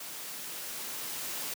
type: noise with level ramp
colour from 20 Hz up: white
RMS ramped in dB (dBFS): -42 to -36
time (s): 0-1.54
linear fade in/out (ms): 5
effects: high-pass 150 Hz 12 dB/octave